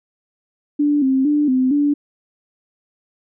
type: tone with pitch steps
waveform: sine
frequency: 292.6 / 264.9 / 295.5 / 257.8 / 289.9 Hz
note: D4 / C4 / D4 / C4 / D4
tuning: -6 / +22 / +11 / -26 / -22 cents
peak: -13 dBFS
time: 0.79-1.94 s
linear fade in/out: 10 ms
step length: 230 ms
effects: none